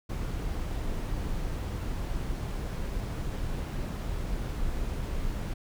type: noise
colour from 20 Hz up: brown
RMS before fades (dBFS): -32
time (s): 0.09-5.54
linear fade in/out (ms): 10
effects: none